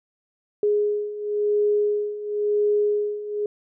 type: beating tone pair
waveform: sine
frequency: 415.3 / 416.26 Hz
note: G#4 / G#4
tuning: 0 / +4 cents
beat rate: 0.96 Hz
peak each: -25 / -21 dBFS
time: 0.63-3.46 s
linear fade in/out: 2 ms
effects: none